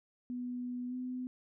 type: tone with pitch glide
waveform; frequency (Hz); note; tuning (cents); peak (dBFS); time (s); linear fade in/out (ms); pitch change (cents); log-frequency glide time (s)
sine; 246.9 to 252.5; B3 to B3; 0 to +39; -36; 0.3-1.27; 0; +39; 0.88-0.94
effects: none